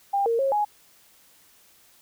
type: tone with pitch steps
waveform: sine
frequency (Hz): 798 / 462 / 543 / 834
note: G5 / A#4 / C#5 / G#5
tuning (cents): +31 / -16 / -36 / +7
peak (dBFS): -20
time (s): 0.13-0.65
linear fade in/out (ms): 10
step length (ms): 130
effects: white hiss -57 dBFS RMS until 2.01 s